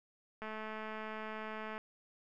click train, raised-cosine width 0.5 ms, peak -29 dBFS, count 296, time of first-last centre 0.42-1.779 s, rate 217 Hz, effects none

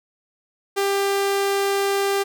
sawtooth tone, 396.5 Hz, G4, 20 cents sharp, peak -15 dBFS, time 0.76-2.24 s, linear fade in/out 20 ms, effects none

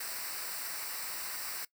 white noise with comb filter, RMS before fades -39 dBFS, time 0-1.65 s, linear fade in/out 5 ms, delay 0.3 ms, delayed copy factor -0.7, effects noise-tail reverb RT60 0.1 s tail -20 dB re dry

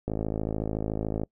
click train, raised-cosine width 2 ms, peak -16 dBFS, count 63, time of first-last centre 0.08-1.235 s, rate 53.7 Hz, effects noise-tail reverb RT60 0.1 s tail -25 dB re dry

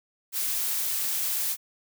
blue noise, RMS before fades -28 dBFS, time 0.32-1.57 s, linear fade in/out 50 ms, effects none

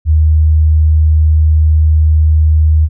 sine tone, 77.78 Hz, D#2, in tune, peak -5 dBFS, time 0.05-2.89 s, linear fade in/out 50 ms, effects none

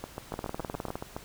two click trains, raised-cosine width 1 ms, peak -19 / -21 dBFS, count 13 / 9, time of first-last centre 0.34-0.955 / 0.04-1.165 s, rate 19.5 / 7.11 Hz, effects pink hiss -50 dBFS RMS until 1.24 s

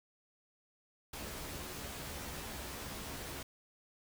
pink noise with comb filter, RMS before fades -44 dBFS, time 1.13-3.43 s, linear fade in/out 5 ms, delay 14 ms, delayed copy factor +0.55, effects none

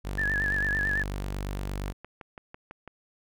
sawtooth tone, 48.64 Hz, G1, 13 cents flat, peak -27 dBFS, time 0.04-1.93 s, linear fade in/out 20 ms
sine tone with vibrato, 1724 Hz, A6, 36 cents flat, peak -25 dBFS, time 0.18-1.03 s, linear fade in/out 5 ms, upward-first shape sine, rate 9 Hz, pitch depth 67 cents each way
click train, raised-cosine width 0.5 ms, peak -27 dBFS, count 7, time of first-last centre 1.88-2.877 s, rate 6.02 Hz
effects none

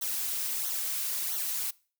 blue noise with flanger, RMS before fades -32 dBFS, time 0.01-1.71 s, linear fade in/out 10 ms, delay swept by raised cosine 0.4 to 4.7 ms, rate 1.5 Hz, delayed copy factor -0.7, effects noise-tail reverb RT60 0.4 s tail -23 dB re dry

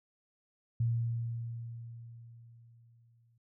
sine tone with exponential decay, 116.54 Hz, A#2, in tune, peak -26 dBFS, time 0.8-3.38 s, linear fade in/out 5 ms, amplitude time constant 560 ms, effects none

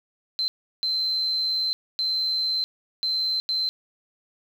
sine tone bursts at uneven times, 4091 Hz, C8, 40 cents flat, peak -22 dBFS, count 5, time 0.39-0.48 / 0.83-1.73 / 1.99-2.64 / 3.03-3.4 / 3.49-3.69 s, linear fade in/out 0 ms, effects 8-bit

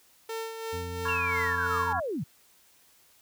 sawtooth tone with tremolo, 450 Hz, A4, 39 cents sharp, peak -28 dBFS, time 0.29-1.93 s, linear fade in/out 5 ms, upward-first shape sine, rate 2.9 Hz, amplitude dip 50%
harmonic tone, 87.31 Hz, F2, in tune, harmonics 1 / 2 / 3, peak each -36 / -46 / -45 dBFS, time 0.72-2.01 s, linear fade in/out 20 ms
sine chord, C# dominant seventh, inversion third, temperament just, 997.9 / 1108.7 / 1385.9 / 1663.1 Hz, B5 / C#6 / E#6 / G#6, +18 / 0 / -14 / +2 cents, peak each -34 dBFS, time 1.05-2 s, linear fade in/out 5 ms
sine linear sweep, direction down, 2789 to 110 Hz, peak -29 dBFS, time 1.08-2.24 s, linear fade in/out 10 ms
effects white hiss -61 dBFS RMS until 3.21 s

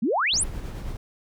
sine exponential sweep, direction up, 195.9 to 11280 Hz, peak -20 dBFS, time 0.02-0.44 s, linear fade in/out 10 ms
brown noise with tremolo, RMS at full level -31 dBFS, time 0.33-0.97 s, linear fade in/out 5 ms, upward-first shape sine, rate 9.4 Hz, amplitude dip 35%
effects none

